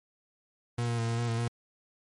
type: tone with pitch steps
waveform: 40% pulse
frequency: 119.1 / 117.7 / 115 / 116 / 118.8 / 114.8 / 118 Hz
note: A#2 / A#2 / A#2 / A#2 / A#2 / A#2 / A#2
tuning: +38 / +17 / -23 / -8 / +33 / -26 / +22 cents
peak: -27 dBFS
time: 0.78-1.48 s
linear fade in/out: 5 ms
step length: 100 ms
effects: MP3 48 kbps